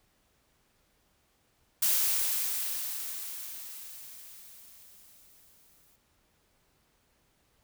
blue noise with exponential decay, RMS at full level -25 dBFS, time 1.82-5.96 s, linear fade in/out 5 ms, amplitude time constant 900 ms, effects pink hiss -70 dBFS RMS until 7.63 s

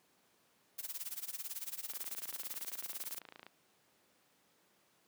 blue noise with tremolo, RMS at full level -40 dBFS, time 0.78-3.19 s, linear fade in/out 10 ms, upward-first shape sine, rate 18 Hz, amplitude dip 90%
click train, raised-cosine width 0.3 ms, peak -34 dBFS, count 45, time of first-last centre 1.9-3.466 s, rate 28.1 Hz
effects pink hiss -71 dBFS RMS until 5.07 s + high-pass 200 Hz 12 dB/octave

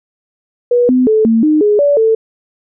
sine tone with pitch steps, 485.4 / 253.8 / 435.4 / 226.1 / 306.4 / 417 / 575 / 445 Hz, B4 / B3 / A4 / A3 / D#4 / G#4 / D5 / A4, -30 / +47 / -18 / +47 / -27 / +7 / -37 / +20 cents, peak -7 dBFS, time 0.71-2.15 s, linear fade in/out 5 ms, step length 180 ms, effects none

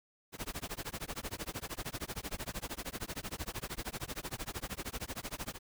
pink noise with tremolo, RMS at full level -38 dBFS, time 0.32-5.59 s, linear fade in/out 50 ms, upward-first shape sine, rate 13 Hz, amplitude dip 100%, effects none

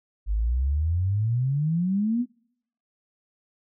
sine exponential sweep, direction up, 49 to 252.9 Hz, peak -21 dBFS, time 0.26-2.26 s, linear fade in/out 50 ms, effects noise-tail reverb RT60 0.7 s tail -26 dB re dry

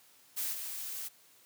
blue noise with level steps, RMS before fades -35 / -40 dBFS, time 0.36-1.09 s, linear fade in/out 20 ms, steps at 0.52 s, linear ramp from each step 20 ms, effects white hiss -62 dBFS RMS until 1.45 s + high-pass 100 Hz 12 dB/octave

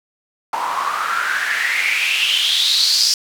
white noise with band-pass filter sweep, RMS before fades -18 dBFS, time 0.53-3.14 s, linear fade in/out 2 ms, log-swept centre 900 to 5200 Hz, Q 6.7, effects none

